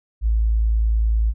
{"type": "tone", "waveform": "sine", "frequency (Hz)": 55, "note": "A1", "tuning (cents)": 0, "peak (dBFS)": -15, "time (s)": [0.21, 1.34], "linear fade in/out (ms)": 50, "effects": []}